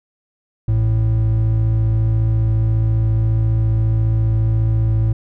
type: tone pair together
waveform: triangle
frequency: 55.41 / 110 Hz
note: A1 / A2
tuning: +13 / 0 cents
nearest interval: octave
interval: 1187 cents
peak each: -18 / -12 dBFS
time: 0.68-5.13 s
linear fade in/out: 5 ms
effects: none